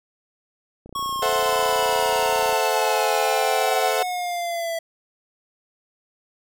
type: click train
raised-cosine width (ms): 2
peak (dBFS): -28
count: 51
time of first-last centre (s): 0.86-2.527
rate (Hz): 30
type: exponential sweep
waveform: square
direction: down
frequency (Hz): 1108.7 to 660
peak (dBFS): -25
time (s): 0.95-4.79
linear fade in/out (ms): 5
type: chord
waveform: 35% pulse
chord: F# half-diminished seventh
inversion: first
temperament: equal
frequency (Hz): 440 / 523.3 / 659.3 / 740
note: A4 / C5 / E5 / F#5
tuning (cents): 0 / 0 / 0 / 0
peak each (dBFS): -24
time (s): 1.22-4.03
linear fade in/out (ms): 5
effects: none